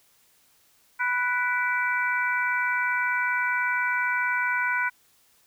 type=harmonic tone with a mistuned harmonic; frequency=493.9 Hz; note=B4; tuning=in tune; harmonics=2 / 3 / 4 / 5; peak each=-29 / -25 / -31 / -31 dBFS; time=0.99-4.9 s; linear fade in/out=20 ms; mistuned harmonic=5; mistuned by=-110 cents; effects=white hiss -62 dBFS RMS until 5.46 s